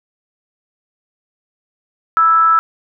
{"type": "tone with frequency modulation", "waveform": "sine", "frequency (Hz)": 1318.5, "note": "E6", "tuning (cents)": 0, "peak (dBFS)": -8, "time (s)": [2.17, 2.59], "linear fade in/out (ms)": 0, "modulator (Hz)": 337, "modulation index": 0.27, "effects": []}